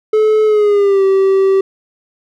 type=tone with pitch glide; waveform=triangle; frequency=431.5 to 386.6 Hz; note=A4 to G4; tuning=-34 to -24 cents; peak=-6 dBFS; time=0.13-1.61 s; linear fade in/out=5 ms; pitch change=-190 cents; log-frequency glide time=0.45-1.04 s; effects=none